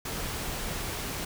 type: noise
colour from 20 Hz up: pink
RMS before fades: -34 dBFS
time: 0.05-1.25 s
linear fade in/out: 5 ms
effects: none